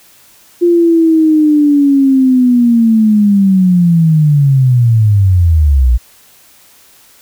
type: linear sweep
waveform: sine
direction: down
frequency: 350 to 56.7 Hz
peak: -5 dBFS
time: 0.61-5.98 s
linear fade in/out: 20 ms
effects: white hiss -44 dBFS RMS until 7.21 s